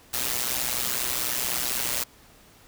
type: noise with amplitude modulation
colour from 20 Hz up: white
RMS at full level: -24 dBFS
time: 0.13-2.04 s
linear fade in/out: 10 ms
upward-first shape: sine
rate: 124 Hz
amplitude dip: 80%
effects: pink hiss -54 dBFS RMS until 2.67 s